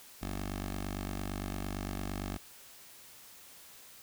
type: tone with notch filter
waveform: 10% pulse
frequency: 48.8 Hz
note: G1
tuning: 7 cents flat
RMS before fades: -38 dBFS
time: 0.21-2.38 s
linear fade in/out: 20 ms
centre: 130 Hz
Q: 1.9
effects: white hiss -54 dBFS RMS until 4.02 s